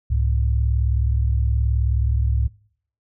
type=tone pair together; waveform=sine; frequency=66.79 / 105.8 Hz; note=C2 / G#2; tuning=+36 / +33 cents; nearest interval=minor sixth; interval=797 cents; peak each=-18 / -22 dBFS; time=0.1-2.48 s; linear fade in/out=10 ms; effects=noise-tail reverb RT60 0.6 s tail -23 dB re dry